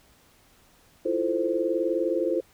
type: chord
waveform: sine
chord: F major seventh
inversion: third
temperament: equal with one note detuned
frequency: 329.6 / 349.2 / 442.5 / 523.3 Hz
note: E4 / F4 / A4 / C5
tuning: 0 / 0 / +10 / 0 cents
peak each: -29 / -28 / -30 / -27 dBFS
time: 1.05-2.41 s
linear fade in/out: 10 ms
effects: pink hiss -59 dBFS RMS until 2.53 s